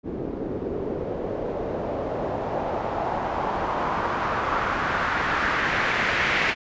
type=noise with low-pass filter sweep; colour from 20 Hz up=white; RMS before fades=-26 dBFS; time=0.03-6.55 s; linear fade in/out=50 ms; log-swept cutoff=340 to 2200 Hz; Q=2.1; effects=resampled to 16000 Hz